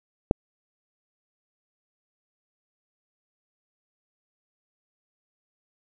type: click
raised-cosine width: 2 ms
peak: -4 dBFS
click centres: 0.311 s
effects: none